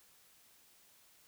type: silence
effects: white hiss -65 dBFS RMS until 1.27 s